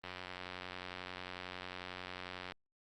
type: click train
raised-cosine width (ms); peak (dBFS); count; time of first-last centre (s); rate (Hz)
0.3; -27; 227; 0.04-2.521; 91.1
effects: Opus 24 kbps

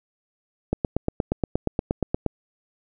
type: click train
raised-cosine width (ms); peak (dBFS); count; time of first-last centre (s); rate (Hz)
2; -8; 14; 0.73-2.263; 8.48
effects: none

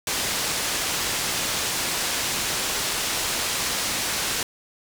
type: low-pass noise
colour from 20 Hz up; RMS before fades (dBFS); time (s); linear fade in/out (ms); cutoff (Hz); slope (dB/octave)
white; -26; 0.07-4.43; 2; 7800; 12
effects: none

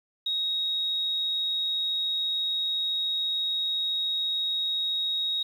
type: tone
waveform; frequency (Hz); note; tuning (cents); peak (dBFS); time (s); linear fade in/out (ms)
sine; 3773; A#7; +20; -25; 0.26-5.43; 5
effects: 9-bit

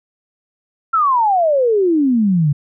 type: exponential sweep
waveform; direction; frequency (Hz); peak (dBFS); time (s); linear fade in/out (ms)
sine; down; 1374 to 138.59; -11; 0.93-2.53; 10
effects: none

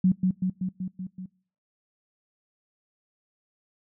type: tone with echo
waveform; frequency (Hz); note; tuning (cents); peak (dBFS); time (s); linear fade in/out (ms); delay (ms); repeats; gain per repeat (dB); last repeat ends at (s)
sine; 185; F#3; 0; -16; 0.04-0.12; 5; 190; 6; -3; 1.26
effects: noise-tail reverb RT60 0.6 s tail -26 dB re dry

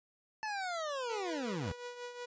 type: linear sweep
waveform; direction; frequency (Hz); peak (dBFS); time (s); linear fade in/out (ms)
25% pulse; down; 880 to 73; -32; 0.43-1.72; 0
type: tone with tremolo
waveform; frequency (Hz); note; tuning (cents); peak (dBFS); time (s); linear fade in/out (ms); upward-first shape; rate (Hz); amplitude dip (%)
sawtooth; 487.4; B4; -23; -36; 1.09-2.26; 10; triangle; 5.5; 65
effects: resampled to 16000 Hz

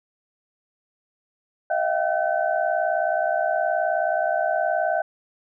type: tone cluster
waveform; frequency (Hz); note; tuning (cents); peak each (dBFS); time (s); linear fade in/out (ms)
sine; 630 / 689 / 768 / 1523; D#5 / F5 / G5 / F#6; +21 / -24 / -36 / +50; -24 / -24 / -27 / -29; 1.7-5.02; 5
effects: none

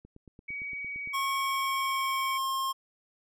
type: click train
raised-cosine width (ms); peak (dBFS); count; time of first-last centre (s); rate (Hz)
3; -37; 10; 0.05-1.074; 8.79
type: tone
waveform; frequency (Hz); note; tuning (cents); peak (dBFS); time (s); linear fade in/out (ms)
sine; 2261; C#7; +34; -34; 0.48-2.38; 10
type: tone with pitch glide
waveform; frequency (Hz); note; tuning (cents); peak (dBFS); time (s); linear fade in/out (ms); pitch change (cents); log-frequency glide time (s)
square; 1088 to 1068.1; C#6 to C6; -33 to +35; -29; 1.13-2.73; 20; -32; 1.28-2.39
effects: none

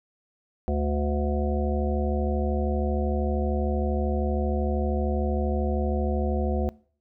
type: harmonic tone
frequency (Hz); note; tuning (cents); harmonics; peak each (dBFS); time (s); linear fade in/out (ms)
72.9; D2; -12; 1 / 3 / 5 / 7 / 9 / 10; -25 / -30 / -32 / -33 / -35 / -35; 0.68-6.69; 0
effects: noise-tail reverb RT60 0.5 s tail -23 dB re dry

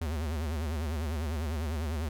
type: tone with vibrato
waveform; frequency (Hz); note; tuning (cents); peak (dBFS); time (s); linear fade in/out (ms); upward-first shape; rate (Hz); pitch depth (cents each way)
square; 77.3; D#2; -11; -31; 0.01-2.09; 5; sine; 10; 150
effects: none

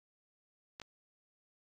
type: clicks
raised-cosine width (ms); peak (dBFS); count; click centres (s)
0.2; -27; 2; 0.799 / 0.817
effects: AAC 32 kbps

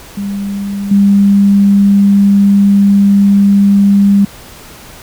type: tone with level steps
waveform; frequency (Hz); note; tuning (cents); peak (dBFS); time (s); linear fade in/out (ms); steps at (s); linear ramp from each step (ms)
sine; 200; G3; +35; -15 / -4; 0.17-4.25; 5; 0.91; 5
effects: pink hiss -34 dBFS RMS until 5.02 s

